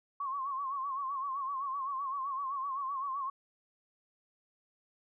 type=tone with vibrato; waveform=sine; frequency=1092 Hz; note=C#6; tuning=26 cents flat; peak=-33 dBFS; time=0.2-3.3 s; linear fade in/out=5 ms; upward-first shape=sine; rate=7.8 Hz; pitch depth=83 cents each way; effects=none